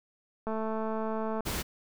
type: click train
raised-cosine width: 1 ms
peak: -21 dBFS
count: 207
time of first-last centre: 0.47-1.406 s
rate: 220 Hz
type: noise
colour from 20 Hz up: pink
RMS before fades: -33 dBFS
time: 1.45-1.63 s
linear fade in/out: 20 ms
effects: none